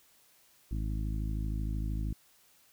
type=harmonic tone; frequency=53 Hz; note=G#1; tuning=36 cents sharp; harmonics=1 / 2 / 3 / 4 / 5 / 6; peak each=-32 / -38 / -42 / -44 / -46 / -48 dBFS; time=0.71-2.13 s; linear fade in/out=5 ms; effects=white hiss -64 dBFS RMS until 2.72 s